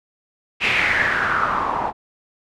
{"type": "noise with low-pass filter sweep", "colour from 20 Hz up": "white", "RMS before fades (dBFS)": -20, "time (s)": [0.6, 1.93], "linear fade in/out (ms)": 50, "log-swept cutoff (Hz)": [2600, 850], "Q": 5.1, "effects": []}